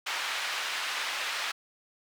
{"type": "band-pass noise", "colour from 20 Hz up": "white", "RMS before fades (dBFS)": -33, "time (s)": [0.06, 1.52], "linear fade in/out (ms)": 10, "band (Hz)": [950, 3100], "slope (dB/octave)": 12, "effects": []}